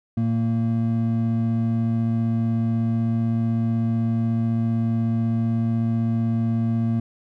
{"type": "tone pair together", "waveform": "triangle", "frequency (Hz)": [114.3, 229], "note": ["A#2", "A#3"], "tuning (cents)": [-34, -31], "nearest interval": "octave", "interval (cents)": 1203, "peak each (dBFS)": -20, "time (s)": [0.17, 7], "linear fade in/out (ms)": 5, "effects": []}